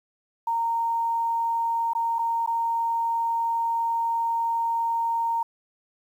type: tone with dropouts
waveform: sine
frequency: 923 Hz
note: A#5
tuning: 17 cents flat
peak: -22 dBFS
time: 0.47-5.43 s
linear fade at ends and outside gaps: 5 ms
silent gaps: 1.934-1.95 / 2.186-2.19 / 2.463-2.474 s
effects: 9-bit